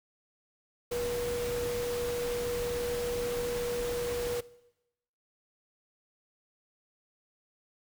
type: tone in noise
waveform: sine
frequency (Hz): 482.3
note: B4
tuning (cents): -41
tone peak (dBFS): -30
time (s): 0.91-4.41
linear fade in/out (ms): 10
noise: pink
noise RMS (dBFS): -39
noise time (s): 0.91-4.41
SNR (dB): +6
effects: noise-tail reverb RT60 0.9 s tail -20 dB re dry